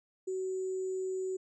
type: tone with sample-and-hold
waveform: sine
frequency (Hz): 375.8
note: F#4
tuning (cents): +27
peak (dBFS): -32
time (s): 0.27-1.37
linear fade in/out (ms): 10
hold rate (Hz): 7350
effects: resampled to 24000 Hz